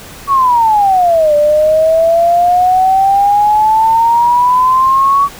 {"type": "exponential two-way sweep", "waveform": "sine", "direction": "down then up", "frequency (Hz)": [1134, 587.3, 1134], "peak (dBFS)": -6, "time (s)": [0.27, 5.29], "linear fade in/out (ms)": 50, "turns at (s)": 1.35, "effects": ["pink hiss -32 dBFS RMS until 5.39 s"]}